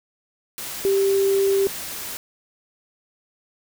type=tone in noise; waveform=sine; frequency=392 Hz; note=G4; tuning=in tune; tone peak=-16 dBFS; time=0.85-1.67 s; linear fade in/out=0 ms; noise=white; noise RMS=-32 dBFS; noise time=0.58-2.17 s; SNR=+13 dB; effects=none